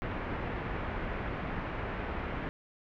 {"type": "low-pass noise", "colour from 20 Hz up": "pink", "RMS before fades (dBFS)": -36, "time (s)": [0.02, 2.49], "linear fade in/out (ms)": 0, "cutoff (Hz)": 2300, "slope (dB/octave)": 24, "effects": []}